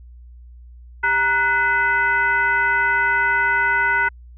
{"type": "tone with frequency modulation", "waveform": "sine", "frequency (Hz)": 1480, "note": "F#6", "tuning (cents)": 0, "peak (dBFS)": -15, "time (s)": [1.03, 4.09], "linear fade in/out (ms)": 10, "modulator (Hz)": 542, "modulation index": 1, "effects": ["added 60 Hz sine -39 dBFS peak until 4.37 s"]}